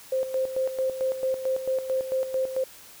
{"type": "tone with tremolo", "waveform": "sine", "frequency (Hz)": 523.3, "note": "C5", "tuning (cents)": 0, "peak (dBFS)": -22, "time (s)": [0.12, 2.64], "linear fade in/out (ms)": 5, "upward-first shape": "square", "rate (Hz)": 4.5, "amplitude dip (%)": 65, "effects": ["white hiss -48 dBFS RMS until 3 s"]}